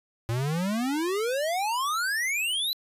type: exponential sweep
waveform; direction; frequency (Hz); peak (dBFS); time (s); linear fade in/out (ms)
square; up; 112 to 4082; -26; 0.29-2.73; 0
effects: resampled to 32000 Hz